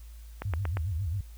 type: click train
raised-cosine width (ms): 0.5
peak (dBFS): -19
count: 4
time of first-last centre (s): 0.42-0.77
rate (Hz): 8.56
type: tone with vibrato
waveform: sine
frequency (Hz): 88.4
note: F2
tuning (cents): +22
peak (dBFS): -28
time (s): 0.45-1.21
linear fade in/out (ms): 5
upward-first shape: sine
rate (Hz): 7.4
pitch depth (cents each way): 270
effects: added 56 Hz sine -43 dBFS peak until 1.37 s + white hiss -60 dBFS RMS until 1.37 s